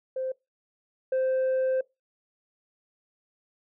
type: tone pair in turn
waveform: sine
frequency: 521 / 521 Hz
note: C5 / C5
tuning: -7 / -7 cents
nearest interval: unison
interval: 0 cents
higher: neither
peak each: -27 / -20 dBFS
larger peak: second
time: 0.16-0.32 / 1.12-1.81 s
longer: second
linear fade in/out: 5 ms
effects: noise-tail reverb RT60 0.2 s tail -23 dB re dry + tanh soft clip ceiling -22 dBFS